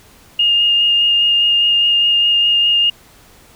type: tone with vibrato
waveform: sine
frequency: 2833 Hz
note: F7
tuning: 24 cents sharp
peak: -10 dBFS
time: 0.39-2.9 s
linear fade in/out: 5 ms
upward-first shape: sine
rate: 4.9 Hz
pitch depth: 11 cents each way
effects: pink hiss -46 dBFS RMS until 3.55 s